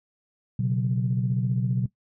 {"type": "chord", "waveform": "sine", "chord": "B suspended second", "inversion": "none", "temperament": "equal", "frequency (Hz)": [123.47, 138.59, 185], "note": ["B2", "C#3", "F#3"], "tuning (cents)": [0, 0, 0], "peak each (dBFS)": [-24, -28, -27], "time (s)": [0.59, 1.86], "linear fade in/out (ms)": 5, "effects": ["noise-tail reverb RT60 0.1 s tail -17 dB re dry", "tanh soft clip ceiling -13 dBFS"]}